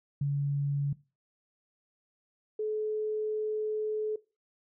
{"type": "tone pair in turn", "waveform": "sine", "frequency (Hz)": [141.9, 429.4], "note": ["C#3", "A4"], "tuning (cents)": [41, -42], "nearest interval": "octave + perfect fifth", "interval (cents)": 1917, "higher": "second", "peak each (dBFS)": [-26, -29], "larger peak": "first", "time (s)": [[0.21, 0.93], [2.59, 4.16]], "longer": "second", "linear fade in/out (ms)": 5, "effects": ["noise-tail reverb RT60 0.3 s tail -20 dB re dry"]}